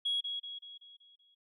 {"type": "tone with echo", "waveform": "sine", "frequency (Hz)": 3322, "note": "G#7", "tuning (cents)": 0, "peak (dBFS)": -28, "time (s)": [0.05, 0.21], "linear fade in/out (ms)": 10, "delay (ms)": 190, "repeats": 6, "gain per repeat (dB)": -6, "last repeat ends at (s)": 1.35, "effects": ["noise-tail reverb RT60 0.1 s tail -24 dB re dry", "tanh soft clip ceiling -25 dBFS"]}